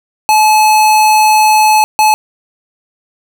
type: tone pair in turn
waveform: square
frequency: 860 / 860 Hz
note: A5 / A5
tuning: -40 / -40 cents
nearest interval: unison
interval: 0 cents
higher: neither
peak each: -6 dBFS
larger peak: neither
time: 0.29-1.84 / 1.99-2.14 s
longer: first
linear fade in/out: 0 ms
effects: none